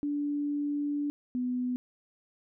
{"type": "tone pair in turn", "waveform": "sine", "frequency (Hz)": [290.4, 249.2], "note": ["D4", "B3"], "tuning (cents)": [-19, 16], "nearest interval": "minor third", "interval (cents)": 265, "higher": "first", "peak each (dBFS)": -28, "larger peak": "neither", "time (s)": [[0.03, 1.1], [1.35, 1.76]], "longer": "first", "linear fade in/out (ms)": 0, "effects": []}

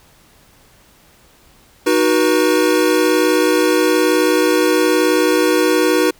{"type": "chord", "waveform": "square", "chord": "B major", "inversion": "first", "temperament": "equal with one note detuned", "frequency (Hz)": [311.1, 370, 482.3], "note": ["D#4", "F#4", "B4"], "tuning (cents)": [0, 0, -41], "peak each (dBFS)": -17, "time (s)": [1.86, 6.11], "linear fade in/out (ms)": 10, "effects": ["pink hiss -50 dBFS RMS until 6.19 s"]}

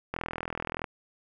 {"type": "click train", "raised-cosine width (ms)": 0.5, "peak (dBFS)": -17, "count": 30, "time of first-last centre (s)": [0.14, 0.842], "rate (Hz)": 41.3, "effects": []}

